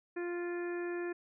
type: harmonic tone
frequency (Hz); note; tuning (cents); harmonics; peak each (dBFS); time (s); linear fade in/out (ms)
349.2; F4; 0; 1 / 2 / 3 / 4 / 5 / 6 / 7; -35 / -49 / -52 / -51 / -46 / -59 / -53; 0.16-1.13; 10
effects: none